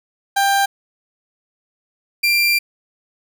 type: tone pair in turn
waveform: 30% pulse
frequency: 792 / 2373 Hz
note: G5 / D7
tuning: +18 / +17 cents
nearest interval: octave + perfect fifth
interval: 1899 cents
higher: second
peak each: -11 dBFS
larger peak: neither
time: 0.36-0.66 / 2.23-2.59 s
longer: second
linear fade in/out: 10 ms
effects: none